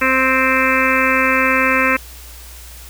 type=harmonic tone; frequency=261.7 Hz; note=C4; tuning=in tune; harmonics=1 / 2 / 4 / 5 / 6 / 7 / 8 / 9 / 10; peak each=-21 / -21 / -21 / -21 / -21 / -21 / -21 / -21 / -21 dBFS; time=0.01-1.97 s; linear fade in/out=10 ms; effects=added 60 Hz sine -36 dBFS peak until 2.89 s + white hiss -39 dBFS RMS until 2.89 s